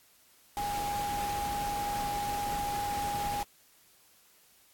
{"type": "tone in noise", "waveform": "sine", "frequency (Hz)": 819, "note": "G#5", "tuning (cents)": -24, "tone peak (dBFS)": -31, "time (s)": [0.57, 3.43], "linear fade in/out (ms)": 0, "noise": "pink", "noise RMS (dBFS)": -39, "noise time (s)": [0.57, 3.43], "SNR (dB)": 5, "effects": ["white hiss -62 dBFS RMS until 4.73 s", "AAC 64 kbps"]}